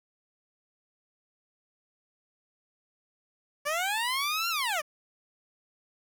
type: linear two-way sweep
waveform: 15% pulse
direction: up then down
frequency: 564 to 1396.9 to 564 Hz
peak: -21 dBFS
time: 3.65-4.82 s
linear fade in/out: 20 ms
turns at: 4.49 s
effects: 9-bit